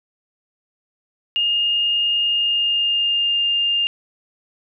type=tone with pitch glide; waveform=sine; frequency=2835 to 2809 Hz; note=F7 to F7; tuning=+25 to +9 cents; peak=-16 dBFS; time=1.36-3.87 s; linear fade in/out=0 ms; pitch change=-16 cents; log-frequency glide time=2.23-3.41 s; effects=none